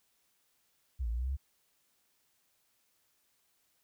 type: linear two-way sweep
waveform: sine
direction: down then up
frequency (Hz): 70.3 to 55 to 70.3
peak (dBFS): -31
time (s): 0.99-1.37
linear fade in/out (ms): 20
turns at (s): 1.08
effects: white hiss -74 dBFS RMS until 3.83 s